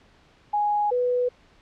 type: tone pair in turn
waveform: sine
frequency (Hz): 830.6 / 493.9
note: G#5 / B4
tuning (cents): 0 / 0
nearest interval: major sixth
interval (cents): 900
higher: first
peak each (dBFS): -20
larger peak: neither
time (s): 0.53-0.91 / 0.91-1.29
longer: neither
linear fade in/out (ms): 10
effects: pink hiss -57 dBFS RMS until 1.61 s + low-pass 4000 Hz 12 dB/octave